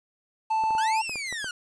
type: tone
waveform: triangle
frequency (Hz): 881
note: A5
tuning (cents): +2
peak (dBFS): -20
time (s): 0.5-1.02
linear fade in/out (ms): 10
type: clicks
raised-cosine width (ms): 1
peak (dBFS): -25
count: 7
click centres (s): 0.638 / 0.707 / 0.751 / 1.095 / 1.157 / 1.326 / 1.444
type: linear two-way sweep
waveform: sawtooth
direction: up then down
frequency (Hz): 1412 to 2783 to 1412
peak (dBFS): -27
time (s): 0.78-1.51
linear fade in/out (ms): 2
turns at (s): 1.03
effects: resampled to 22050 Hz + 9-bit